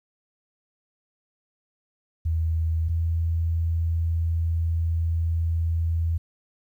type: tone pair in turn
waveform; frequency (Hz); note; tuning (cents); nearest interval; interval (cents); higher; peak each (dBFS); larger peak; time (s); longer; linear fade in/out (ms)
sine; 81.1 / 82.76; E2 / E2; -28 / +7; unison; 35; second; -21 / -21; neither; 2.25-2.89 / 2.89-6.18; second; 10
effects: 10-bit